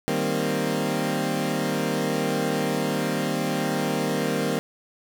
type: chord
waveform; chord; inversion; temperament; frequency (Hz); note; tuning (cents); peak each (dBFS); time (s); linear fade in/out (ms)
20% pulse; C minor seventh; first; equal; 155.56 / 196 / 233.1 / 261.6; Eb3 / G3 / Bb3 / C4; 0 / 0 / 0 / 0; -24; 0.08-4.59; 0
effects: none